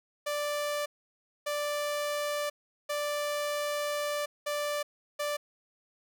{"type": "tone bursts at uneven times", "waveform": "sawtooth", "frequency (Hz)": 587.3, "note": "D5", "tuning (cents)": 0, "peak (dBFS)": -26, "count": 5, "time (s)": [[0.26, 0.86], [1.46, 2.5], [2.89, 4.26], [4.46, 4.83], [5.19, 5.37]], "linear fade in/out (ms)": 10, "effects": []}